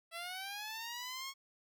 10% pulse linear sweep, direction up, 659.3 to 1100 Hz, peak -33 dBFS, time 0.11-1.34 s, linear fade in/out 50 ms, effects none

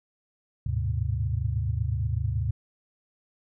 sine tone cluster, 75.4 / 103.1 / 111.8 / 128.2 Hz, D2 / G#2 / A2 / C3, +46 / -12 / +28 / -35 cents, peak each -29 / -28 / -36 / -31 dBFS, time 0.66-2.51 s, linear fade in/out 5 ms, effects none

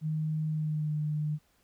sine tone with pitch glide, 155.56 to 151.31 Hz, D#3 to D#3, 0 to -48 cents, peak -28 dBFS, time 0.01-1.39 s, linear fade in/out 50 ms, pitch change -48 cents, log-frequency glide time 0.49-0.95 s, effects pink hiss -69 dBFS RMS until 1.63 s

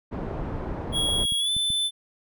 pink low-pass noise, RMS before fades -31 dBFS, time 0.11-1.25 s, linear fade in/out 20 ms, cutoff 820 Hz, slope 12 dB/octave
clicks, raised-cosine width 5 ms, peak -24 dBFS, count 6, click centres 0.42 / 0.524 / 1.252 / 1.322 / 1.566 / 1.703 s
square tone with pitch glide, 3322 to 3520 Hz, G#7 to A7, 0 to 0 cents, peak -23 dBFS, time 0.92-1.91 s, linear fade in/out 50 ms, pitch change +100 cents, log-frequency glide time 1.38-1.51 s
effects none

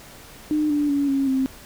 sine tone with pitch steps, 303.5 / 293.2 / 283.2 / 273.5 / 264.2 Hz, D#4 / D4 / C#4 / C#4 / C4, -43 / -3 / +37 / -23 / +17 cents, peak -18 dBFS, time 0.51-1.46 s, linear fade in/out 0 ms, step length 190 ms, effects pink hiss -44 dBFS RMS until 1.65 s

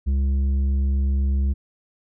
sine tone with tanh clipping, 68 Hz, C#2, 33 cents flat, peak -19 dBFS, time 0.06-1.54 s, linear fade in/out 20 ms, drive 7 dB, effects none

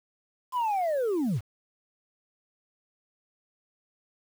sine linear sweep, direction down, 1038 to 81.2 Hz, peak -22 dBFS, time 0.52-1.41 s, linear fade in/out 50 ms, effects tanh soft clip ceiling -23 dBFS + 8-bit

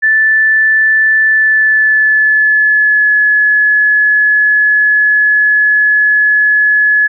sine tone with pitch glide, 1756 to 1703.1 Hz, A6 to G#6, -4 to +43 cents, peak -6 dBFS, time 0.02-7.08 s, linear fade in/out 20 ms, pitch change -53 cents, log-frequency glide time 1.26-3.1 s, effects none

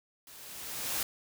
white noise with level ramp, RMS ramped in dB -52 to -31 dBFS, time 0.27-1.03 s, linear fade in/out 2 ms, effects none

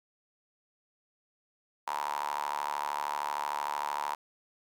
sawtooth tone with high-pass filter, 73.1 Hz, D2, 7 cents flat, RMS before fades -34 dBFS, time 1.87-4.15 s, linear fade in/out 5 ms, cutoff 930 Hz, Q 8.7, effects none

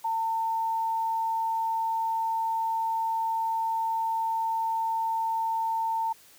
sine tone, 900 Hz, A5, 39 cents sharp, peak -25 dBFS, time 0.04-6.13 s, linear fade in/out 10 ms, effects white hiss -55 dBFS RMS until 6.38 s + high-pass 60 Hz 12 dB/octave

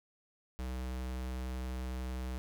square tone, 63.5 Hz, B1, 49 cents sharp, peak -37 dBFS, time 0.59-2.38 s, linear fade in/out 0 ms, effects none

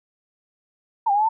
sine linear two-way sweep, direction down then up, 959 to 784 to 908 Hz, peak -16 dBFS, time 1.06-1.29 s, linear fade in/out 10 ms, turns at 1.11 s, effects none

